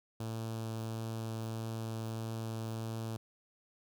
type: tone with notch filter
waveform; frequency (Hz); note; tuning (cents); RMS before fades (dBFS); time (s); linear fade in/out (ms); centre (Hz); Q
sawtooth; 112.3; A2; +36; -39; 0.2-3.17; 5; 2000; 1.3
effects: none